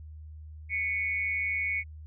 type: tone with amplitude modulation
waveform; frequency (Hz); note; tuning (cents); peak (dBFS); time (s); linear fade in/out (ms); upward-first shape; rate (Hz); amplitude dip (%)
sine; 2217; C#7; 0; -24; 0.69-1.84; 50; sine; 204; 70
effects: added 77 Hz sine -42 dBFS peak until 2.06 s